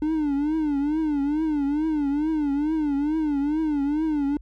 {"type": "tone with vibrato", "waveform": "triangle", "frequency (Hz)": 298, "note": "D4", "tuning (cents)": 25, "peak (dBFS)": -19, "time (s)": [0.02, 4.37], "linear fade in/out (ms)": 2, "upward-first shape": "triangle", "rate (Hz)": 2.3, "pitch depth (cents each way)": 140, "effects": ["added 50 Hz sine -42 dBFS peak until 4.41 s"]}